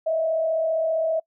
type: tone with frequency modulation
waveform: sine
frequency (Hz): 645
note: E5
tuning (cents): -38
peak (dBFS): -20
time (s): 0.06-1.2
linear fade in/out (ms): 10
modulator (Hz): 35.2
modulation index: 0.48
effects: noise-tail reverb RT60 0.1 s tail -24 dB re dry